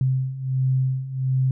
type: beating tone pair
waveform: sine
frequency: 130 / 131.4 Hz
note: C3 / C3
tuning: -11 / +8 cents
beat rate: 1.4 Hz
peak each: -25 / -21 dBFS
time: 0.01-1.51 s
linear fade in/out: 2 ms
effects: none